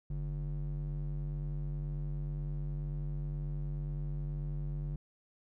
triangle ring-modulated tone, 95.7 Hz, G2, 41 cents flat, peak -29 dBFS, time 0.1-4.96 s, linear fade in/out 5 ms, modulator 51 Hz, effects none

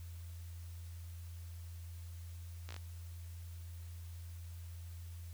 slowing click train, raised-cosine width 0.2 ms, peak -30 dBFS, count 5, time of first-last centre 2.69-2.764 s, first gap 16 ms, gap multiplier 1.1, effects added 85 Hz sine -45 dBFS peak until 5.33 s + white hiss -62 dBFS RMS until 5.33 s

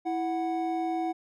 triangle tone pair together, 329.6 / 740 Hz, E4 / F#5, 0 / 0 cents, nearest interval octave + major second, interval 1400 cents, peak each -28 dBFS, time 0.05-1.13 s, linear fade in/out 20 ms, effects none

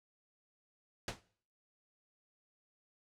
pink noise with exponential decay, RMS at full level -34 dBFS, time 1.08-1.21 s, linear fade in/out 1 ms, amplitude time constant 28 ms, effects noise-tail reverb RT60 0.5 s tail -19 dB re dry + low-pass 7000 Hz 12 dB/octave

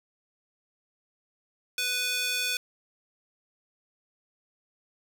square tone with high-pass filter, 495.5 Hz, B4, 6 cents sharp, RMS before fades -29 dBFS, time 1.78-2.57 s, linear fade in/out 2 ms, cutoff 2600 Hz, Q 1.3, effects none

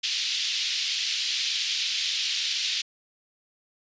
pink band-pass noise, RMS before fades -28 dBFS, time 0.03-2.82 s, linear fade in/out 10 ms, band 2900 to 5200 Hz, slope 24 dB/octave, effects resampled to 16000 Hz

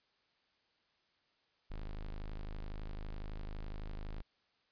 45% pulse tone, 25.96 Hz, G#0, in tune, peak -40 dBFS, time 1.7-4.22 s, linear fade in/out 10 ms, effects white hiss -75 dBFS RMS until 4.71 s + resampled to 11025 Hz

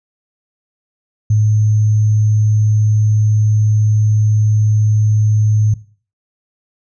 sine tone with sample-and-hold, 107 Hz, A2, 48 cents flat, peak -9 dBFS, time 1.3-5.74 s, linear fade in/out 5 ms, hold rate 6300 Hz, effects noise-tail reverb RT60 0.4 s tail -17 dB re dry + resampled to 22050 Hz

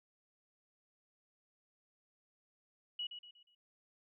sine tone with echo, 2925 Hz, F#7, 21 cents flat, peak -37 dBFS, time 2.99-3.07 s, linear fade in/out 5 ms, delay 120 ms, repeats 4, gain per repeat -8 dB, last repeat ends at 3.55 s, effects none

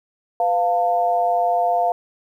sine tone with amplitude modulation, 698.5 Hz, F5, in tune, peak -12 dBFS, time 0.4-1.92 s, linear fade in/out 2 ms, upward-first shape sine, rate 199 Hz, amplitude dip 80%, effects 9-bit

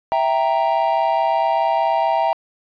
triangle chord, E diminished, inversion none, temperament equal, 659.3 / 784 / 932.3 Hz, E5 / G5 / Bb5, 0 / 0 / 0 cents, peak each -18 dBFS, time 0.12-2.33 s, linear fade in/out 0 ms, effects resampled to 11025 Hz + 8-bit

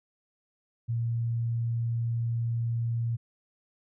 sine tone, 116.54 Hz, A#2, in tune, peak -26 dBFS, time 0.88-3.17 s, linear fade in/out 20 ms, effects none

